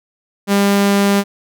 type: tone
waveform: sawtooth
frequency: 200.2 Hz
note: G3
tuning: 37 cents sharp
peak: -7 dBFS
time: 0.47-1.24 s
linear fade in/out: 50 ms
effects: none